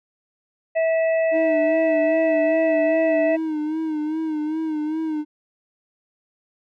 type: harmonic tone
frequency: 651 Hz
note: E5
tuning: 22 cents flat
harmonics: 1 / 3 / 4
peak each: -17 / -30 / -34 dBFS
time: 0.75-3.37 s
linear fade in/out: 20 ms
type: tone with vibrato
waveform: triangle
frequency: 311.1 Hz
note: D#4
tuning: in tune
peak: -20 dBFS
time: 1.31-5.25 s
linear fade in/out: 50 ms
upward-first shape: sine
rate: 2.5 Hz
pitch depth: 56 cents each way
effects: none